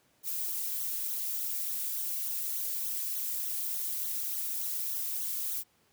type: noise with flanger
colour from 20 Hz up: violet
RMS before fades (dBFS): -34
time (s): 0.23-5.64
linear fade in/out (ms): 50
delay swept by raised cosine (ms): 0.39 to 3.19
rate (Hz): 3.4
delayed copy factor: -0.9
effects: pink hiss -68 dBFS RMS until 5.92 s + high-pass 100 Hz 12 dB/octave